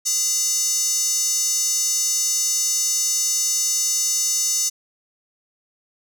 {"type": "tone with high-pass filter", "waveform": "square", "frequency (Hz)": 410, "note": "G#4", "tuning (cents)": -22, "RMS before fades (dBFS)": -21, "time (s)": [0.05, 4.7], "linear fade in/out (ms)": 20, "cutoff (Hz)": 6300, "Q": 5.5, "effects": []}